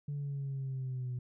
sine linear sweep, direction down, 145.3 to 123.47 Hz, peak -33 dBFS, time 0.08-1.19 s, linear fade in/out 5 ms, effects tanh soft clip ceiling -32 dBFS

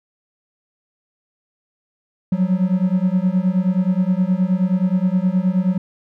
triangle beating tone pair, 179.8 / 189.3 Hz, F#3 / F#3, -49 / +40 cents, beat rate 9.5 Hz, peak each -16 dBFS, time 2.32-5.78 s, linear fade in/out 5 ms, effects none

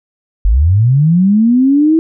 sine linear sweep, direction up, 43.65 to 327.8 Hz, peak -6 dBFS, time 0.45-1.99 s, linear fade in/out 0 ms, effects none

